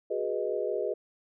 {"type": "chord", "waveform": "sine", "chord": "G# minor seventh", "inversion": "third", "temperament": "equal with one note detuned", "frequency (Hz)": [370, 415.3, 488.5, 622.3], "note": ["F#4", "G#4", "B4", "D#5"], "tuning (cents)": [0, 0, -19, 0], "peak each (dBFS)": [-35, -32, -33, -34], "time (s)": [0.1, 0.94], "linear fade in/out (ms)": 10, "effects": []}